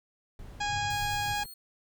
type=noise; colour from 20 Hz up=brown; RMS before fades=-44 dBFS; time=0.39-1.46 s; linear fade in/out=2 ms
type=harmonic tone; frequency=824 Hz; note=G#5; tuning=14 cents flat; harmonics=1 / 2 / 3 / 4 / 5 / 6 / 7 / 8 / 9; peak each=-31 / -35 / -39 / -39 / -44 / -43 / -48 / -46 / -46 dBFS; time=0.6-1.44 s; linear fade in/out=10 ms
type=chord; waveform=sine; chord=F# suspended second; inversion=none; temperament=equal; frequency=92.5 / 103.83 / 138.59 Hz; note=F#2 / G#2 / C#3; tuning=0 / 0 / 0 cents; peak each=-45 / -40 / -45 dBFS; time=0.68-1.35 s; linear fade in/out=20 ms
type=tone; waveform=5% pulse; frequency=4276 Hz; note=C8; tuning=37 cents sharp; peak=-37 dBFS; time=0.9-1.54 s; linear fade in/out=5 ms
effects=none